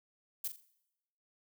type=noise with echo; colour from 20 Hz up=violet; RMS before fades=-36 dBFS; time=0.44-0.48 s; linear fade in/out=5 ms; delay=42 ms; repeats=4; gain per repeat=-9 dB; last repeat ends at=0.648 s; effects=noise-tail reverb RT60 0.9 s tail -20 dB re dry